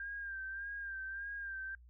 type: tone with vibrato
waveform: sine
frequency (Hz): 1593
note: G6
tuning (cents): +27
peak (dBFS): -40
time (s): 0-1.75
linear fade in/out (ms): 2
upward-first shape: sine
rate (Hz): 1.7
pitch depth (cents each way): 46
effects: noise-tail reverb RT60 0.1 s tail -25 dB re dry + added 60 Hz sine -56 dBFS peak until 1.89 s